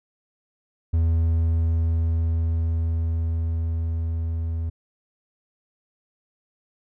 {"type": "tone with level ramp", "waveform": "triangle", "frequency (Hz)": 82.1, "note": "E2", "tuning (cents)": -6, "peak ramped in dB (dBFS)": [-15, -22], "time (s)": [0.93, 4.7], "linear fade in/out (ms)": 10, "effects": []}